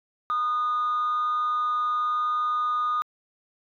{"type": "tone with amplitude modulation", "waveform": "sine", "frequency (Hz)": 1228, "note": "D#6", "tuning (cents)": -23, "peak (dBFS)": -19, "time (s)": [0.3, 3.02], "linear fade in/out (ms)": 0, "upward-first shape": "sine", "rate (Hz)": 245, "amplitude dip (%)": 40, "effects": ["tanh soft clip ceiling -20 dBFS"]}